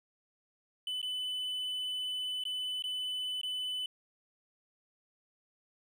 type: tone with dropouts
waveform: triangle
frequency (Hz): 3005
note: F#7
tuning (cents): +26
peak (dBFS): -32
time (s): 0.87-3.86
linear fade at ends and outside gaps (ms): 2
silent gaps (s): 1.016-1.028 / 2.438-2.452 / 2.823-2.839 / 3.414-3.432
effects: none